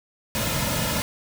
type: noise with comb filter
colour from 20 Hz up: pink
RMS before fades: -25 dBFS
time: 0.35-1.02 s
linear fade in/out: 0 ms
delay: 2.6 ms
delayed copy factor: -0.75
effects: none